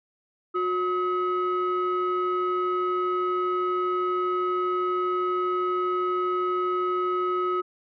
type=tone pair together; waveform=sine; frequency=362.5 / 1275 Hz; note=F#4 / D#6; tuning=-35 / +42 cents; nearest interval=octave + minor seventh; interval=2177 cents; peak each=-24 dBFS; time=0.54-7.62 s; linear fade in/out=20 ms; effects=tanh soft clip ceiling -19 dBFS